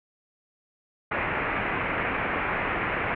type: low-pass noise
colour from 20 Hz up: white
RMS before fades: -28 dBFS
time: 1.11-3.15 s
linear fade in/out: 10 ms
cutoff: 2400 Hz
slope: 48 dB/octave
effects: none